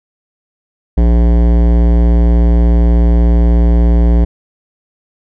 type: tone with hard clipping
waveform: sine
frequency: 58.3 Hz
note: A#1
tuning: 1 cent sharp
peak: -8 dBFS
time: 0.97-4.25 s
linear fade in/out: 10 ms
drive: 17 dB
effects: none